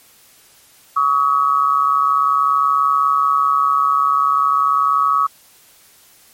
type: tone pair together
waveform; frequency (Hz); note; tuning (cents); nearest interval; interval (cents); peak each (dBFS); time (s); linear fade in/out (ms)
sine; 1132 / 1272.4; C#6 / D#6; +36 / +38; major second; 202; -15; 0.96-5.27; 10
effects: white hiss -49 dBFS RMS until 6.33 s + MP3 64 kbps